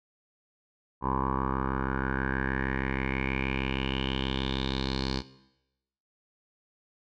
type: tone with low-pass filter sweep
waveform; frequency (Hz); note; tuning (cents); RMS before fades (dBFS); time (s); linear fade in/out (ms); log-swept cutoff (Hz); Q
10% pulse; 66.3; C2; +23; -30; 1.01-5.23; 50; 1000 to 4600; 6.2
effects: noise-tail reverb RT60 0.9 s tail -17 dB re dry